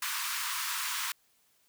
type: high-pass noise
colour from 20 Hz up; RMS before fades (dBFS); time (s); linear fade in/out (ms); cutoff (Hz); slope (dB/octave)
pink; -34; 0.02-1.12; 2; 950; 96
effects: white hiss -69 dBFS RMS until 1.68 s